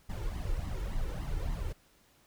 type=noise with flanger; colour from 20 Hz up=brown; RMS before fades=-34 dBFS; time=0.09-1.73 s; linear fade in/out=10 ms; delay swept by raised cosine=0.98 to 2.28 ms; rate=3.5 Hz; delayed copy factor=+0.75; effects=pink hiss -65 dBFS RMS until 2.26 s